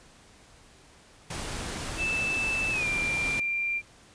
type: noise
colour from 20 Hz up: pink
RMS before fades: -35 dBFS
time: 1.3-3.4 s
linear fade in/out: 5 ms
type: tone with pitch glide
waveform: sine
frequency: 2637 to 2377 Hz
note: E7 to D7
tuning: 0 to +20 cents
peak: -26 dBFS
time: 1.97-3.82 s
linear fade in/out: 50 ms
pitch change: -180 cents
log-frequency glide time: 2.71-2.87 s
effects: pink hiss -55 dBFS RMS until 4.14 s + resampled to 22050 Hz

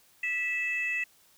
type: tone pair together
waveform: sine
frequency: 1966 / 2622 Hz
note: B6 / E7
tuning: -8 / -10 cents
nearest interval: perfect fourth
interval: 498 cents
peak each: -30 / -29 dBFS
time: 0.23-1.04 s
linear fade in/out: 5 ms
effects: tanh soft clip ceiling -22 dBFS + white hiss -62 dBFS RMS until 1.37 s

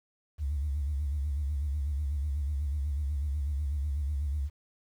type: tone with vibrato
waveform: sine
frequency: 71.8 Hz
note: D2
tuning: 39 cents flat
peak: -27 dBFS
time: 0.38-4.5 s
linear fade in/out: 50 ms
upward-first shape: sine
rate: 8.1 Hz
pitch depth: 110 cents each way
effects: tanh soft clip ceiling -24 dBFS + 10-bit

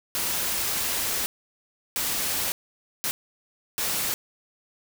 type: noise bursts at uneven times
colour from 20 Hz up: white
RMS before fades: -27 dBFS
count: 4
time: 0.15-1.26 / 1.96-2.52 / 3.04-3.11 / 3.78-4.14 s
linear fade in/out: 0 ms
effects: none

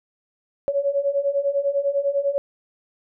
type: beating tone pair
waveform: sine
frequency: 554.4 / 564.4 Hz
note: C#5 / C#5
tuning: 0 / +31 cents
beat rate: 10 Hz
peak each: -24 / -21 dBFS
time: 0.68-2.38 s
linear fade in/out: 0 ms
effects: none

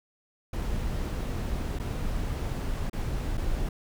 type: noise with dropouts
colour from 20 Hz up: brown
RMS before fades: -30 dBFS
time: 0.53-3.69 s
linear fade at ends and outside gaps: 5 ms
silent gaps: 1.789-1.797 / 2.898-2.93 / 3.373-3.377 s
effects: none

